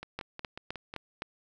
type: two click trains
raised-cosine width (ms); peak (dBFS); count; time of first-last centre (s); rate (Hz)
0.3; -24 / -19; 6 / 5; 0.03-0.939 / 0.19-1.221; 5.5 / 3.88
effects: none